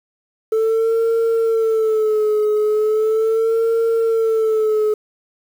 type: tone with vibrato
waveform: sine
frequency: 440 Hz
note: A4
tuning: in tune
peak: -11 dBFS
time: 0.52-4.94 s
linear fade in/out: 5 ms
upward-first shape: sine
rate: 0.38 Hz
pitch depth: 64 cents each way
effects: tanh soft clip ceiling -13 dBFS + 7-bit